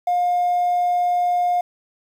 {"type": "tone", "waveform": "triangle", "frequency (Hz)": 711, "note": "F5", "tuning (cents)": 31, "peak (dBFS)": -13, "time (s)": [0.07, 1.61], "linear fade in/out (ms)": 5, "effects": ["tanh soft clip ceiling -13 dBFS", "8-bit"]}